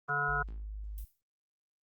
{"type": "harmonic tone", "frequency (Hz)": 144.1, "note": "D3", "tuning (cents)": -33, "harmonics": [1, 3, 5, 7, 9, 10], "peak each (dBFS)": [-40, -42, -38, -40, -34, -31], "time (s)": [0.08, 0.43], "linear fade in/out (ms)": 10}
{"type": "tone", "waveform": "sine", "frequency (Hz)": 51.7, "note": "G#1", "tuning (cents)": -7, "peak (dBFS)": -38, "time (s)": [0.28, 1.05], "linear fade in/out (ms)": 10}
{"type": "noise with exponential decay", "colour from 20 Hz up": "violet", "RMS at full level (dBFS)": -48, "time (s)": [0.98, 1.21], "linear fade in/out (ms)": 0, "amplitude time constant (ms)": 50}
{"effects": ["Opus 32 kbps"]}